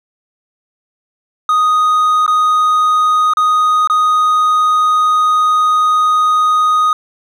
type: tone with dropouts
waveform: triangle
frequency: 1244.5 Hz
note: D#6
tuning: in tune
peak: -7 dBFS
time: 1.49-6.93 s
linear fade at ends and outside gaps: 2 ms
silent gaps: 2.264-2.278 / 3.336-3.37 / 3.874-3.898 s
effects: none